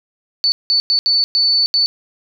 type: tone bursts at uneven times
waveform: sine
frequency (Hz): 4490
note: C#8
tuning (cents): +21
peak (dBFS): -11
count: 6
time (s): 0.44-0.52 / 0.7-0.8 / 0.9-0.99 / 1.06-1.24 / 1.35-1.66 / 1.74-1.86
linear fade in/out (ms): 0
effects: none